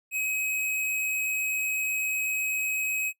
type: tone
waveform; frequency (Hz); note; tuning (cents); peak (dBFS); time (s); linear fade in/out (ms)
square; 2541; D#7; +36; -27; 0.11-3.13; 50
effects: noise-tail reverb RT60 0.1 s tail -17 dB re dry